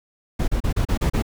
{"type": "noise bursts", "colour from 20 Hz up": "brown", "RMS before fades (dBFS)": -20, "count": 7, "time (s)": [0.39, 1.224], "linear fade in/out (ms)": 10, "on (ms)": 90, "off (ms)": 34, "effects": []}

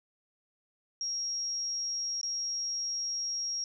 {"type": "tone with dropouts", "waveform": "sine", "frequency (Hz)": 5600, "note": "F8", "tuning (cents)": 4, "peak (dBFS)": -31, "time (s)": [1.01, 3.64], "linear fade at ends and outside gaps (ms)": 1, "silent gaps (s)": [2.213, 2.231], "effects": []}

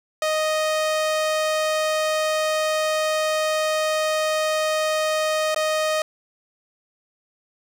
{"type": "tone with dropouts", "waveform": "sawtooth", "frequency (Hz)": 622.3, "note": "D#5", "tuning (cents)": 0, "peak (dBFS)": -16, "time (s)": [0.22, 6.02], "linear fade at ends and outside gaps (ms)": 2, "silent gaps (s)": [5.546, 5.561], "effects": ["low-pass 10000 Hz 12 dB/octave", "8-bit"]}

